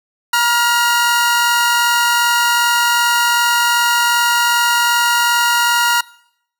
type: tone pair together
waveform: sawtooth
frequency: 954.2 / 1410 Hz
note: A#5 / F6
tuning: +40 / +16 cents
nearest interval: perfect fifth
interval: 676 cents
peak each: -11 dBFS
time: 0.33-6.01 s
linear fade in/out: 5 ms
effects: noise-tail reverb RT60 0.7 s tail -22 dB re dry